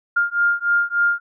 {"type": "beating tone pair", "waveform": "sine", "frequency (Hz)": [1404, 1407.4], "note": ["F6", "F6"], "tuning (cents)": [9, 13], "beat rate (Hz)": 3.4, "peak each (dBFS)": -19, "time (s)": [0.16, 1.2], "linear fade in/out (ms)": 10, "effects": []}